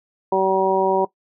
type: harmonic tone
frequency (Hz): 190.8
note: G3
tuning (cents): -47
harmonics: 1 / 2 / 3 / 4 / 5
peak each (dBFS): -29 / -19 / -22 / -23 / -20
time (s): 0.32-1.05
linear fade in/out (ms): 5
effects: noise-tail reverb RT60 0.1 s tail -18 dB re dry